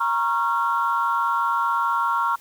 sine tone cluster, 938 / 1098 / 1373 Hz, A#5 / C#6 / F6, +11 / -17 / -30 cents, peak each -23 dBFS, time 0-2.36 s, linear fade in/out 10 ms, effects tanh soft clip ceiling -11 dBFS + white hiss -51 dBFS RMS until 2.4 s

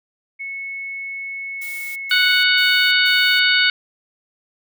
sine tone with pitch glide, 2200 to 2187 Hz, C#7 to C#7, -14 to -24 cents, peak -26 dBFS, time 0.39-2.35 s, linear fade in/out 20 ms, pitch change -10 cents, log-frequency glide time 1.68-2.21 s
blue noise bursts, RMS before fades -36 dBFS, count 4, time 1.61-3.4 s, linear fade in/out 10 ms, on 350 ms, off 130 ms
harmonic tone, 739 Hz, F#5, 2 cents flat, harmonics 2 / 3 / 4 / 5 / 6, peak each -17 / -19 / -20 / -21 / -22 dBFS, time 2.11-3.7 s, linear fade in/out 2 ms
effects none

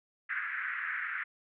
white band-pass noise, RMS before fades -36 dBFS, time 0.29-1.24 s, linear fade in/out 10 ms, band 1400 to 2000 Hz, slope 48 dB/octave, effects none

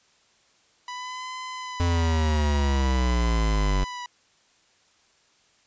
sawtooth tone with vibrato, 987.8 Hz, B5, in tune, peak -29 dBFS, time 0.88-4.06 s, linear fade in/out 2 ms, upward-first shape sine, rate 0.49 Hz, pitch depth 54 cents each way
square linear sweep, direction down, 87.31 to 46.47 Hz, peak -21 dBFS, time 1.8-3.84 s, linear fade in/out 0 ms
effects white hiss -62 dBFS RMS until 5.66 s + resampled to 16000 Hz

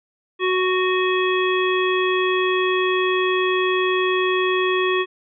harmonic tone with a mistuned harmonic, 370 Hz, F#4, in tune, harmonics 1 / 3 / 5 / 7 / 9, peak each -19 / -24 / -26 / -27 / -29 dBFS, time 0.39-5.06 s, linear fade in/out 50 ms, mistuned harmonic 7, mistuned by -26 cents, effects none

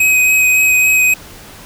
square tone with vibrato, 2524 Hz, D#7, 24 cents sharp, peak -9 dBFS, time 0-1.14 s, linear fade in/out 5 ms, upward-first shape sine, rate 3.6 Hz, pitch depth 12 cents each way, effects pink hiss -36 dBFS RMS until 1.65 s

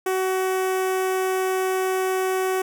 sawtooth tone with notch filter, 375.7 Hz, F#4, 26 cents sharp, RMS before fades -23 dBFS, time 0.06-2.62 s, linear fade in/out 5 ms, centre 4200 Hz, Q 1.1, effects none

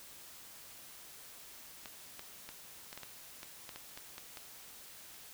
clicks, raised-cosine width 0.2 ms, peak -28 dBFS, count 12, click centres 1.858 / 2.194 / 2.49 / 2.929 / 2.976 / 3.033 / 3.431 / 3.692 / 3.76 / 3.975 / 4.181 / 4.372 s, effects white hiss -53 dBFS RMS until 5.33 s

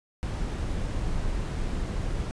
brown noise, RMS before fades -29 dBFS, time 0.23-2.31 s, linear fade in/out 0 ms, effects resampled to 22050 Hz

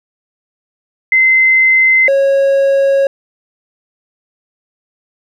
sine / triangle tone pair in turn, 2064 / 548.9 Hz, C7 / C#5, -24 / -17 cents, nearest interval octave + major seventh, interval 2293 cents, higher first, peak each -6 dBFS, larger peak neither, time 1.12-2.08 / 2.08-3.07 s, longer second, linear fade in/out 2 ms, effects none

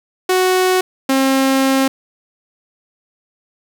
sawtooth tone pair in turn, 370 / 267.7 Hz, F#4 / C4, 0 / +40 cents, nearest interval tritone, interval 560 cents, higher first, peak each -8 dBFS, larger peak neither, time 0.29-0.81 / 1.09-1.88 s, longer second, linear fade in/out 5 ms, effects 8-bit

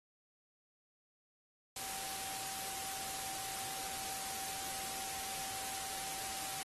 sine tone in noise, 773 Hz, G5, 24 cents flat, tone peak -49 dBFS, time 1.76-6.63 s, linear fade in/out 2 ms, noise white, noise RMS -42 dBFS, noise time 1.76-6.63 s, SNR -10 dB, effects AAC 32 kbps

